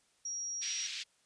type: tone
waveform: sine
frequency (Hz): 5670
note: F8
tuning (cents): +25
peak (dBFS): -36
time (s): 0.25-0.87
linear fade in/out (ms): 5
type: band-pass noise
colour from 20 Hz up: white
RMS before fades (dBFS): -41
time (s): 0.61-1.04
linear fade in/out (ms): 20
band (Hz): 2200 to 5100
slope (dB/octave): 24
effects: white hiss -71 dBFS RMS until 1.25 s + resampled to 22050 Hz